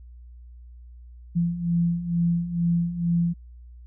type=beating tone pair; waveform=sine; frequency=169.3 / 171.5 Hz; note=E3 / F3; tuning=+46 / -31 cents; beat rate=2.2 Hz; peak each=-27 / -22 dBFS; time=1.35-3.34 s; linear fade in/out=20 ms; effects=added 60 Hz sine -42 dBFS peak until 3.86 s